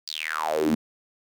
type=tone with high-pass filter sweep; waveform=sawtooth; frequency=78.3 Hz; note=D#2; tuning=11 cents sharp; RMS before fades=-26 dBFS; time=0.07-0.75 s; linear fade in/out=10 ms; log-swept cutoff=4900 to 210 Hz; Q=8.8; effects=none